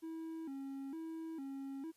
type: tone with vibrato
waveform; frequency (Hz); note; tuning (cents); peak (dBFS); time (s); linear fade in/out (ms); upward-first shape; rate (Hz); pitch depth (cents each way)
triangle; 297.4; D4; +22; -40; 0.02-1.92; 20; square; 1.1; 150
effects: white hiss -73 dBFS RMS until 1.96 s + resampled to 32000 Hz